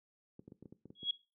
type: clicks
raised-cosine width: 3 ms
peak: -36 dBFS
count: 9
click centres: 0.394 / 0.479 / 0.521 / 0.626 / 0.657 / 0.725 / 0.856 / 0.904 / 1.031 s
type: tone with exponential growth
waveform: sine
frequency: 3322 Hz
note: G#7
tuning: in tune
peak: -27 dBFS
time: 0.95-1.11 s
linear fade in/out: 5 ms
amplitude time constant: 34 ms
effects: noise-tail reverb RT60 0.3 s tail -18 dB re dry + high-pass 150 Hz 12 dB/octave